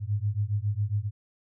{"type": "beating tone pair", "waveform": "sine", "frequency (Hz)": [100, 107.3], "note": ["G2", "A2"], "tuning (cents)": [35, -43], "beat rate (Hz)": 7.3, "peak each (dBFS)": -28, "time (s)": [0, 1.11], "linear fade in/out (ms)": 50, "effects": []}